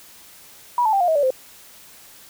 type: tone with pitch steps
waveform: sine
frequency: 969 / 873.3 / 787.1 / 709.3 / 639.3 / 576.2 / 519.3 Hz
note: B5 / A5 / G5 / F5 / D#5 / D5 / C5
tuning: -33 / -13 / +7 / +27 / +47 / -33 / -13 cents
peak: -15 dBFS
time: 0.78-1.305 s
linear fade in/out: 2 ms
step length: 75 ms
effects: white hiss -46 dBFS RMS until 2.29 s